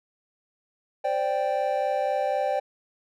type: chord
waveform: triangle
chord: C suspended second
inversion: none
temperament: equal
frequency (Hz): 523.3 / 587.3 / 784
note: C5 / D5 / G5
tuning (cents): 0 / 0 / 0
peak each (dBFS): -27 / -25 / -25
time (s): 1.04-2.6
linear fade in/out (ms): 10
effects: none